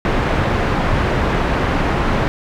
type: low-pass noise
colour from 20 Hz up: pink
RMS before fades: -17 dBFS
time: 0.05-2.28 s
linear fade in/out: 0 ms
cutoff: 1900 Hz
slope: 12 dB/octave
effects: none